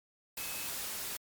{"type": "tone in noise", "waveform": "sine", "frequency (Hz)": 2581, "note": "E7", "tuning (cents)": -37, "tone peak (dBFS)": -47, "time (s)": [0.37, 0.68], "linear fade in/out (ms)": 5, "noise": "white", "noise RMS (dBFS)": -39, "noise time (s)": [0.37, 1.17], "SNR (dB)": -11, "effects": ["MP3 96 kbps"]}